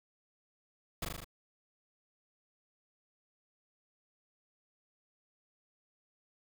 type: noise with echo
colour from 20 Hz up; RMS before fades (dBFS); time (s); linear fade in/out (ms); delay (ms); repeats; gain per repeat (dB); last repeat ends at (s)
pink; -36; 1.02-1.05; 5; 39; 5; -2; 1.245
effects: none